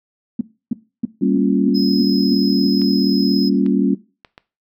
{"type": "tone bursts", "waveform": "sine", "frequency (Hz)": 232, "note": "A#3", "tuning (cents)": -8, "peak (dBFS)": -14, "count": 8, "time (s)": [0.39, 2.658], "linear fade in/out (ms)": 5, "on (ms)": 21, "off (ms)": 300}
{"type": "chord", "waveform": "sine", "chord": "G half-diminished seventh", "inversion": "none", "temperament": "equal", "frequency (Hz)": [196, 233.1, 277.2, 349.2], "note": ["G3", "Bb3", "Db4", "F4"], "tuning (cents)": [0, 0, 0, 0], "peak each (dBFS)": [-18, -19, -17, -23], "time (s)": [1.21, 3.95], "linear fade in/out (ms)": 10}
{"type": "tone", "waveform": "triangle", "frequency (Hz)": 5110, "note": "D#8", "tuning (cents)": 45, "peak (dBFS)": -22, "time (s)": [1.74, 3.5], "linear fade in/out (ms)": 20}
{"type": "clicks", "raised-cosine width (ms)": 0.3, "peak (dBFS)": -22, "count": 4, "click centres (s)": [2.817, 3.663, 4.248, 4.379]}
{"effects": ["noise-tail reverb RT60 0.3 s tail -18 dB re dry"]}